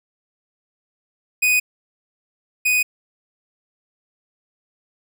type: tone pair in turn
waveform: 45% pulse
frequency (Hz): 2489 / 2489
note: D#7 / D#7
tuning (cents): 0 / 0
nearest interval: unison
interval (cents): 0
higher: neither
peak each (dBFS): -14 / -15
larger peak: first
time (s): 1.42-1.6 / 2.65-2.83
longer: neither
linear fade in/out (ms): 10
effects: none